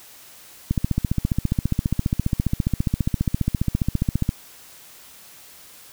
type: click train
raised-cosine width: 5 ms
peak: -7 dBFS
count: 54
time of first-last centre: 0.71-4.291 s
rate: 14.8 Hz
effects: white hiss -46 dBFS RMS until 5.92 s